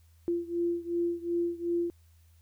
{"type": "beating tone pair", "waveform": "sine", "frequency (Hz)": [342.8, 345.5], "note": ["F4", "F4"], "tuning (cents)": [-32, -19], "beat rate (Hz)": 2.7, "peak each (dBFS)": [-30, -32], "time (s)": [0.28, 1.9], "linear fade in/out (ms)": 0, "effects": ["added 82 Hz sine -57 dBFS peak until 2.41 s", "white hiss -70 dBFS RMS until 2.41 s"]}